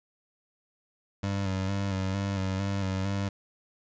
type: tone with vibrato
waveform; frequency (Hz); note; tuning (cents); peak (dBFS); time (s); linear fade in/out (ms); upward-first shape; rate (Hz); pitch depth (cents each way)
25% pulse; 97; G2; -18; -24; 1.23-3.29; 5; square; 2.2; 35
effects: resampled to 16000 Hz